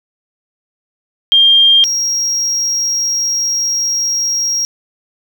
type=tone pair in turn; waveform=sine / triangle; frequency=3200 / 5615 Hz; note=G7 / F8; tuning=+35 / +8 cents; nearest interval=minor seventh; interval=973 cents; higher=second; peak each=-5 / -12 dBFS; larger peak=first; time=1.32-1.84 / 1.84-4.65 s; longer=second; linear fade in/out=0 ms; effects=7-bit